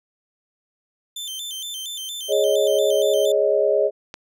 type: tone with vibrato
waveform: sawtooth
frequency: 3322 Hz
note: G#7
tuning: in tune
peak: -26 dBFS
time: 1.16-3.32 s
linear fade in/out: 5 ms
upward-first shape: square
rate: 4.3 Hz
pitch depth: 110 cents each way
type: chord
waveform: sine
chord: Ab suspended fourth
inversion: none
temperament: just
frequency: 415.3 / 553.7 / 623 Hz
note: Ab4 / Db5 / Eb5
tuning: 0 / -2 / +2 cents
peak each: -20 dBFS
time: 2.28-3.91 s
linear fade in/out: 50 ms
type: click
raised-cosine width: 0.2 ms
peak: -17 dBFS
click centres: 4.141 s
effects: none